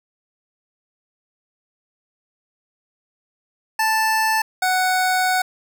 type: tone pair in turn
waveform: 25% pulse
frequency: 880 / 741.6 Hz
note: A5 / F#5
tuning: 0 / +4 cents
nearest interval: minor third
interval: 296 cents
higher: first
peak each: -13 dBFS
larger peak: neither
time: 3.79-4.42 / 4.62-5.42 s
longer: second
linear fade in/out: 5 ms
effects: none